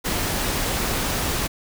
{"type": "noise", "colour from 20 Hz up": "pink", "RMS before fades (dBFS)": -24, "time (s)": [0.04, 1.48], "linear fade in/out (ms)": 20, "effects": []}